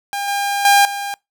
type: tone with level steps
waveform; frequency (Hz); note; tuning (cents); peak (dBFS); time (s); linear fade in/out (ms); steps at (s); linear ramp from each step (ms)
sawtooth; 804; G5; +44; -17 / -14 / -5 / -19; 0.13-1.14; 0; 0.28 / 0.65 / 0.85; 2
effects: noise-tail reverb RT60 0.2 s tail -26 dB re dry